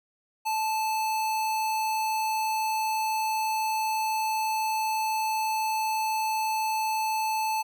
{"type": "tone", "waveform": "square", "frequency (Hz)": 874, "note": "A5", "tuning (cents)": -12, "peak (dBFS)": -26, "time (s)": [0.45, 7.63], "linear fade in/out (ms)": 20, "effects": []}